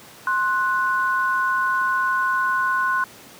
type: tone pair together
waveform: sine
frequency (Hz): 1053.4 / 1480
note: C6 / F#6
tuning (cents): +11 / 0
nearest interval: tritone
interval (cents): 589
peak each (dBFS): -21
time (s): 0.27-3.04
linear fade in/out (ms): 2
effects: pink hiss -44 dBFS RMS until 3.39 s + high-pass 150 Hz 12 dB/octave